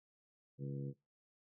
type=harmonic tone; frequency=69.4 Hz; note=C#2; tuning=3 cents sharp; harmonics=2 / 3 / 4 / 5 / 6 / 7; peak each=-40 / -49 / -51 / -52 / -59 / -53 dBFS; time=0.58-0.94 s; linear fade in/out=50 ms; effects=noise-tail reverb RT60 0.2 s tail -19 dB re dry